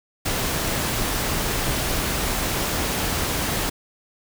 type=noise; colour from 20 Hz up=pink; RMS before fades=-24 dBFS; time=0.25-3.7 s; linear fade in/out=10 ms; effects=none